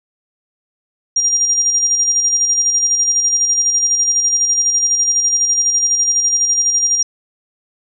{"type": "tone with tremolo", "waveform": "sine", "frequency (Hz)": 5700, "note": "F8", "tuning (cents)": 34, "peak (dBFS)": -10, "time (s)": [1.16, 7.03], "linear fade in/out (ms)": 5, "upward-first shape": "square", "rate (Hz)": 12, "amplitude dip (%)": 40, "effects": []}